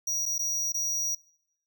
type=tone with dropouts; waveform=square; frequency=5770 Hz; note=F#8; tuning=44 cents flat; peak=-27 dBFS; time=0.07-1.15 s; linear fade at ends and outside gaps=5 ms; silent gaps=0.256-0.261 / 0.382-0.392 / 0.722-0.743 s; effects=noise-tail reverb RT60 0.8 s tail -25 dB re dry